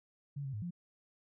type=tone with pitch steps; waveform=sine; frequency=141.8 / 135.2 / 105.1 / 174.9 Hz; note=C#3 / C#3 / G#2 / F3; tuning=+40 / -43 / +21 / +3 cents; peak=-37 dBFS; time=0.36-0.708 s; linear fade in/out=10 ms; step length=87 ms; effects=none